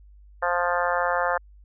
harmonic tone, 175.7 Hz, F3, 11 cents sharp, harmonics 3 / 4 / 5 / 6 / 7 / 8 / 9 / 10, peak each -27 / -28 / -29 / -30 / -30 / -31 / -32 / -32 dBFS, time 0.42-1.38 s, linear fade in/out 10 ms, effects added 50 Hz sine -47 dBFS peak until 1.64 s

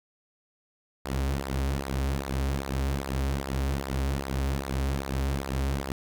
sawtooth tone with flanger, 67.9 Hz, C#2, 35 cents flat, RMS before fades -29 dBFS, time 1.05-5.92 s, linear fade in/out 0 ms, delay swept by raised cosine 0.31 to 6.21 ms, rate 2.5 Hz, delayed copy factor -0.7, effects none

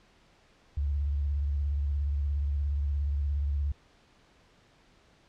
sine tone with vibrato, 71.5 Hz, D2, 46 cents flat, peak -26 dBFS, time 0.77-3.72 s, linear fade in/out 5 ms, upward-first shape triangle, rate 17 Hz, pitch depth 100 cents each way, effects pink hiss -62 dBFS RMS until 5.28 s + low-pass 5000 Hz 12 dB/octave

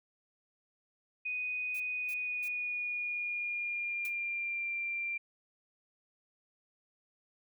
sine tone with pitch glide, 2489 to 2370 Hz, D#7 to D7, 0 to +15 cents, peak -33 dBFS, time 1.25-5.18 s, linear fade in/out 10 ms, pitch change -85 cents, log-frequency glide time 1.9-4.72 s
blue noise bursts, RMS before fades -50 dBFS, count 3, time 1.74-2.486 s, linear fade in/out 10 ms, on 62 ms, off 280 ms
blue noise with exponential decay, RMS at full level -41 dBFS, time 4.05-4.14 s, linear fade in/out 1 ms, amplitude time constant 18 ms
effects none

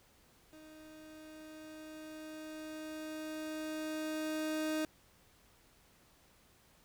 30% pulse tone with level ramp, 311.1 Hz, D#4, in tune, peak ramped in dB -51 to -30 dBFS, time 0.53-4.85 s, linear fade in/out 0 ms, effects pink hiss -66 dBFS RMS until 6.84 s

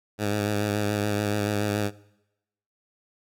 10% pulse tone with vibrato, 103.83 Hz, G#2, in tune, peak -16 dBFS, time 0.18-1.91 s, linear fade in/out 50 ms, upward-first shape sine, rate 7 Hz, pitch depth 33 cents each way, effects noise-tail reverb RT60 0.9 s tail -22 dB re dry

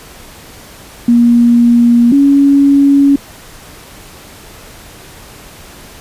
sine tone pair in turn, 237.4 / 280 Hz, A#3 / C#4, +32 / +18 cents, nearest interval minor third, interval 286 cents, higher second, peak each -4 dBFS, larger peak neither, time 1.08-2.12 / 2.12-3.16 s, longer neither, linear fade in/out 5 ms, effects pink hiss -35 dBFS RMS until 6 s + resampled to 32000 Hz

